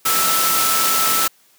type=tone in noise; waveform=sine; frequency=1318.5 Hz; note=E6; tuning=in tune; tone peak=-20 dBFS; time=0.05-1.28 s; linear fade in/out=10 ms; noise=white; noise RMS=-18 dBFS; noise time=0.05-1.28 s; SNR=-5 dB; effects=white hiss -55 dBFS RMS until 1.58 s + high-pass 150 Hz 12 dB/octave